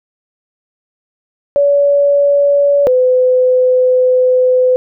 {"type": "tone pair in turn", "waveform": "sine", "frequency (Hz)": [569, 506.9], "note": ["C#5", "B4"], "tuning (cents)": [45, 45], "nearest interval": "major second", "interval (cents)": 200, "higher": "first", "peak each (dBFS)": -7, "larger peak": "neither", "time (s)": [[1.56, 2.87], [2.87, 4.76]], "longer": "second", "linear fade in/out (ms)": 0, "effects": []}